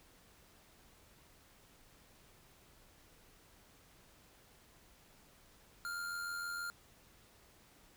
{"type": "tone with amplitude modulation", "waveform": "square", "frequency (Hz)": 1400, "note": "F6", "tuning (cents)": 4, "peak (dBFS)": -38, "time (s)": [5.85, 6.7], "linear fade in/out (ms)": 0, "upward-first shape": "sine", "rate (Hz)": 86.3, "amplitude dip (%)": 40, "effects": ["pink hiss -64 dBFS RMS until 7.96 s"]}